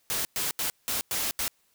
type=noise bursts at uneven times; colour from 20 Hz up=white; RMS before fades=-29 dBFS; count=6; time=0.1-0.25 / 0.36-0.51 / 0.59-0.7 / 0.88-1.01 / 1.11-1.31 / 1.39-1.48 s; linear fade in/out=0 ms; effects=white hiss -68 dBFS RMS until 1.74 s